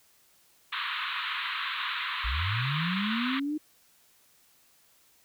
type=band-pass noise; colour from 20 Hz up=pink; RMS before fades=-33 dBFS; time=0.72-3.4 s; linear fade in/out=10 ms; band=1000 to 4000 Hz; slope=96 dB/octave
type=linear sweep; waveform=sine; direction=up; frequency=51.3 to 310 Hz; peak=-28 dBFS; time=2.24-3.58 s; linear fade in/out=10 ms
effects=white hiss -63 dBFS RMS until 5.24 s

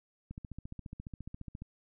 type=click train; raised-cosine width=5 ms; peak=-30 dBFS; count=20; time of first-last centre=0.31-1.62 s; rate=14.5 Hz; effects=none

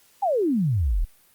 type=exponential sweep; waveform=sine; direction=down; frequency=846 to 34.26 Hz; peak=-19 dBFS; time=0.22-1.05 s; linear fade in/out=10 ms; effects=white hiss -58 dBFS RMS until 1.34 s + Opus 48 kbps

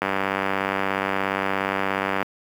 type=click train; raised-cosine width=0.5 ms; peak=-7 dBFS; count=215; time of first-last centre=0.02-2.226 s; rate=97 Hz; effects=high-pass 150 Hz 12 dB/octave + 7-bit

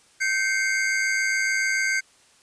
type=tone cluster; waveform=square; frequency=1553 / 2111 / 2218 Hz; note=G6 / C7 / C#7; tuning=-17 / +15 / 0 cents; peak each=-25 / -26 / -30 dBFS; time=0.2-2.01 s; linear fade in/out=20 ms; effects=white hiss -57 dBFS RMS until 2.42 s + resampled to 22050 Hz

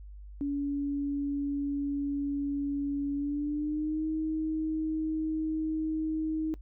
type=tone with pitch glide; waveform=sine; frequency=283.4 to 314.5 Hz; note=C#4 to D#4; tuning=+38 to +19 cents; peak=-28 dBFS; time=0.41-6.54 s; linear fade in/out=0 ms; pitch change=+181 cents; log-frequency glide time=3.15-4.07 s; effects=noise-tail reverb RT60 0.1 s tail -22 dB re dry + added 50 Hz sine -43 dBFS peak until 6.61 s

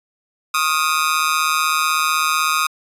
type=tone with amplitude modulation; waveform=sawtooth; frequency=1244.5 Hz; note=D#6; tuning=in tune; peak=-8 dBFS; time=0.54-2.67 s; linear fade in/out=5 ms; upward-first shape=sine; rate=156 Hz; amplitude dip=95%; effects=resampled to 32000 Hz

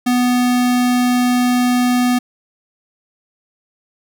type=tone; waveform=square; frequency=247.2 Hz; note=B3; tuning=2 cents sharp; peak=-13 dBFS; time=0.06-2.19 s; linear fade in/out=10 ms; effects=none

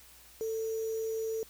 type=tone with sample-and-hold; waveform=sine; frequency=445.6 Hz; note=A4; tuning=22 cents sharp; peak=-31 dBFS; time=0.41-1.43 s; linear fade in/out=0 ms; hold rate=6300 Hz; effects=added 60 Hz sine -63 dBFS peak until 1.49 s + white hiss -56 dBFS RMS until 1.49 s

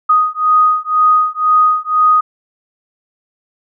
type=beating tone pair; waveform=sine; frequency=1244.5 / 1246.5 Hz; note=D#6 / D#6; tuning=0 / +3 cents; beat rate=2 Hz; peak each=-12 dBFS; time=0.09-2.21 s; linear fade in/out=10 ms; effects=none

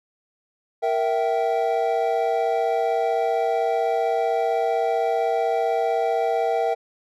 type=chord; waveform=triangle; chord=E diminished; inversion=second; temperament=equal with one note detuned; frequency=466.2 / 659.3 / 775 Hz; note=Bb4 / E5 / G5; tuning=0 / 0 / -20 cents; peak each=-22 dBFS; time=0.82-6.75 s; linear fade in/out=20 ms; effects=none

